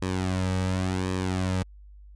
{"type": "tone with flanger", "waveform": "sawtooth", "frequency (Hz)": 92.9, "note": "F#2", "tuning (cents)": 7, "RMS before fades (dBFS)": -27, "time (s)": [0.02, 1.63], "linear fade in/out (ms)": 5, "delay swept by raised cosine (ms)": [1.4, 2.9], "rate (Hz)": 0.91, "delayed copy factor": -0.65, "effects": ["added 50 Hz sine -45 dBFS peak until 2.15 s", "resampled to 22050 Hz"]}